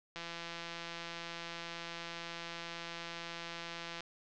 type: click train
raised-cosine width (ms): 0.2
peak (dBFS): -25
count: 651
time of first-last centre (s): 0.16-4.006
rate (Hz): 169
effects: low-pass 5000 Hz 12 dB/octave